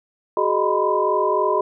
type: tone cluster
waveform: sine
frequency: 377.8 / 422.4 / 617 / 977 / 1021 Hz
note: F#4 / G#4 / D#5 / B5 / C6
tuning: +36 / +29 / -15 / -19 / -43 cents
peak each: -23 dBFS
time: 0.37-1.61 s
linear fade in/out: 2 ms
effects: none